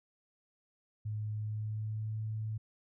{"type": "tone with pitch glide", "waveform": "sine", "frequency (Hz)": [106.7, 109.07], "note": ["G#2", "A2"], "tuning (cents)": [47, -15], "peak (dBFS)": -34, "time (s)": [1.05, 2.58], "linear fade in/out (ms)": 10, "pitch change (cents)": 38, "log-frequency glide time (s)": [1.35, 2.19], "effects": []}